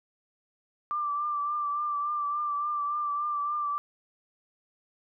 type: tone with vibrato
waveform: sine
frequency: 1178 Hz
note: D6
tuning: 5 cents sharp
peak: -27 dBFS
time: 0.91-3.78 s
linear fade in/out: 0 ms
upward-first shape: triangle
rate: 3.5 Hz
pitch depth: 38 cents each way
effects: none